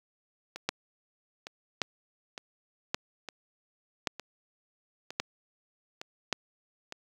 two click trains, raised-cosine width 0.2 ms, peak -22 / -10 dBFS, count 8 / 6, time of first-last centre 0.56-6.924 / 0.69-6.327 s, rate 1.1 / 0.887 Hz, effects high-pass 100 Hz 12 dB/octave + 8-bit

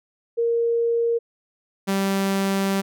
sine / sawtooth tone pair in turn, 466.2 / 195.17 Hz, A#4 / G3, 0 / -7 cents, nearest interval octave + minor third, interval 1507 cents, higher first, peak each -18 / -16 dBFS, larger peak second, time 0.37-1.19 / 1.87-2.82 s, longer second, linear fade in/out 20 ms, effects none

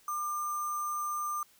sine tone with sample-and-hold, 1196 Hz, D6, 31 cents sharp, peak -31 dBFS, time 0.08-1.43 s, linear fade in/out 2 ms, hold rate 7350 Hz, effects white hiss -63 dBFS RMS until 1.59 s

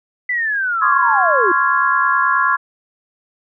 sine linear sweep, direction down, 2009 to 329.6 Hz, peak -16 dBFS, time 0.29-1.52 s, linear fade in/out 5 ms
sine chord, Db major seventh, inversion third, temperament just, 1039.4 / 1108.7 / 1385.9 / 1663.1 Hz, C6 / Db6 / F6 / Ab6, -12 / 0 / -14 / +2 cents, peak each -18 dBFS, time 0.81-2.57 s, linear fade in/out 20 ms
effects none

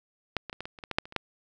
clicks, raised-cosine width 0.3 ms, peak -11 / -21 / -22 / -20 / -22 / -30 / -23 / -16 / -7 / -28 / -29 / -11 dBFS, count 12, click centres 0.367 / 0.497 / 0.529 / 0.606 / 0.655 / 0.788 / 0.838 / 0.913 / 0.985 / 1.055 / 1.124 / 1.163 s, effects none

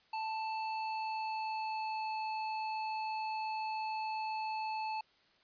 square tone with pitch glide, 881 to 872.9 Hz, A5 to A5, +2 to -14 cents, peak -36 dBFS, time 0.13-5.01 s, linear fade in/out 5 ms, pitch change -16 cents, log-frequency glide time 0.59-2.17 s, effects white hiss -68 dBFS RMS until 5.43 s + resampled to 11025 Hz

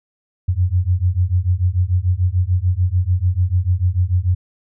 sine beating tone pair, 87.31 / 94.11 Hz, F2 / F#2, 0 / +30 cents, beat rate 6.8 Hz, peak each -17 dBFS, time 0.48-4.35 s, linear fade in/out 10 ms, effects none

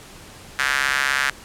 square tone with high-pass filter, 68 Hz, C#2, 33 cents flat, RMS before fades -21 dBFS, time 0.59-1.3 s, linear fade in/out 0 ms, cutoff 1600 Hz, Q 3.1, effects pink hiss -42 dBFS RMS until 1.44 s + low-pass 11000 Hz 12 dB/octave

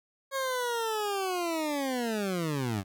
20% pulse linear sweep, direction down, 548 to 91.6 Hz, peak -24 dBFS, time 0.31-2.84 s, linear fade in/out 50 ms, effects none

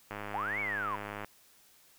click train, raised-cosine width 0.5 ms, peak -24 dBFS, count 118, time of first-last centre 0.11-1.246 s, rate 103 Hz
sine linear two-way sweep, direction up then down, 700 to 2298 to 936 Hz, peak -32 dBFS, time 0.34-0.96 s, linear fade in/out 5 ms, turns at 0.6 s
effects white hiss -62 dBFS RMS until 1.98 s

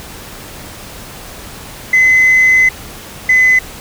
sine tone pair in turn, 2035 / 2025 Hz, C7 / B6, -49 / +43 cents, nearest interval unison, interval 8 cents, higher first, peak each -4 dBFS, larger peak neither, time 1.93-2.69 / 3.29-3.59 s, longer first, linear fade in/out 5 ms, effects tanh soft clip ceiling -3 dBFS + pink hiss -31 dBFS RMS until 3.8 s

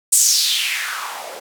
blue noise with band-pass filter sweep, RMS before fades -19 dBFS, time 0.12-1.4 s, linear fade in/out 10 ms, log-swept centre 8500 to 490 Hz, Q 3.5, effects none

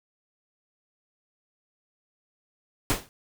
pink noise with exponential decay, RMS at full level -21 dBFS, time 2.9-3.09 s, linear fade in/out 0 ms, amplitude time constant 41 ms, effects none

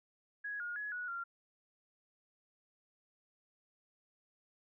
sine tone with pitch steps, 1667 / 1430 / 1686 / 1464 / 1384 Hz, G#6 / F6 / G#6 / F#6 / F6, +6 / +41 / +26 / -19 / -16 cents, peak -38 dBFS, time 0.44-1.24 s, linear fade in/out 10 ms, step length 160 ms, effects none

